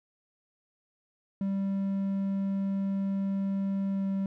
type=tone with pitch glide; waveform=triangle; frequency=195.6 to 194.47 Hz; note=G3 to G3; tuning=-4 to -14 cents; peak=-25 dBFS; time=1.41-4.26 s; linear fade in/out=2 ms; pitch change=-10 cents; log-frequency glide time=3.9-4.06 s; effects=none